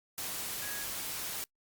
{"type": "tone in noise", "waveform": "sine", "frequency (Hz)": 1661.2, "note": "G#6", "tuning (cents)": 0, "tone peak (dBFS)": -43, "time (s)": [0.62, 0.84], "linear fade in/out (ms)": 0, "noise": "white", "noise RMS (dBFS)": -38, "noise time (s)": [0.18, 1.44], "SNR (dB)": -8, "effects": ["noise-tail reverb RT60 0.1 s tail -26 dB re dry", "Opus 48 kbps"]}